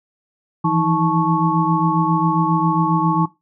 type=tone cluster; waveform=sine; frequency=162.7 / 170.1 / 318.8 / 869 / 1105 Hz; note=E3 / F3 / D#4 / A5 / C#6; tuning=-22 / -45 / +42 / -22 / -6 cents; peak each=-21 dBFS; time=0.64-3.26 s; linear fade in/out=10 ms; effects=noise-tail reverb RT60 0.2 s tail -17 dB re dry